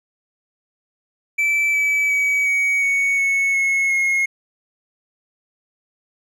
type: tone with pitch steps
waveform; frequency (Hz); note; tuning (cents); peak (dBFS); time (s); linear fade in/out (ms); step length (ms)
triangle; 2321 / 2297 / 2273 / 2250 / 2226 / 2203 / 2181 / 2158; D7 / D7 / C#7 / C#7 / C#7 / C#7 / C#7 / C#7; -21 / -39 / +43 / +25 / +7 / -11 / -29 / -47; -14; 1.38-4.26; 10; 360
effects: none